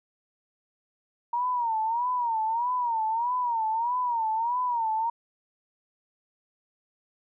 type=tone with vibrato; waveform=sine; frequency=936 Hz; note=A#5; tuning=7 cents sharp; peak=-24 dBFS; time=1.33-5.1 s; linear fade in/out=5 ms; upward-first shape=sine; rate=1.6 Hz; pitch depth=120 cents each way; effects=none